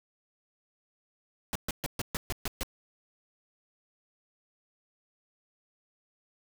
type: noise bursts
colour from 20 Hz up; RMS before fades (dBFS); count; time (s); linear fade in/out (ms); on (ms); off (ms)
pink; -32; 8; 1.53-2.632; 0; 24; 130
effects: none